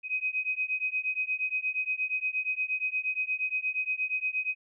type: beating tone pair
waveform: sine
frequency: 2514 / 2522.5 Hz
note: D#7 / D#7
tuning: +17 / +23 cents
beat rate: 8.5 Hz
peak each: -31 dBFS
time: 0.03-4.55 s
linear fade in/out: 50 ms
effects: none